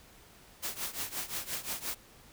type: noise with tremolo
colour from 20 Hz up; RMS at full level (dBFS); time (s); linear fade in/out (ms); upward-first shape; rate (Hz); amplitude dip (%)
white; -34; 0.62-1.95; 20; triangle; 5.7; 90
effects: pink hiss -57 dBFS RMS until 2.32 s